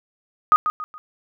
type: tone with echo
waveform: sine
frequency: 1244.5 Hz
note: D#6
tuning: in tune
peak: -9 dBFS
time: 0.52-0.56 s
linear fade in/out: 0 ms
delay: 140 ms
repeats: 3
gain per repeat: -9 dB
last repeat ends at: 0.98 s
effects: none